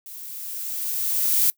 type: noise with level ramp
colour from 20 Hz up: violet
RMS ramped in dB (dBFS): -39 to -18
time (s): 0.06-1.5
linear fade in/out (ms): 0
effects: noise-tail reverb RT60 0.1 s tail -23 dB re dry